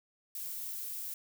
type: noise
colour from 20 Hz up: violet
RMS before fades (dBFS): -40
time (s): 0.35-1.14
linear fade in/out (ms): 2
effects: none